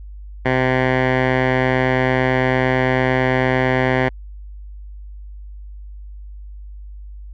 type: tone with low-pass filter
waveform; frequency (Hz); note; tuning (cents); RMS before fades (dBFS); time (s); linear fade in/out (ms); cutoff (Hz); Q
10% pulse; 128.9; C3; -26; -17; 0.45-4.09; 10; 2000; 2.1
effects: added 50 Hz sine -32 dBFS peak until 7.33 s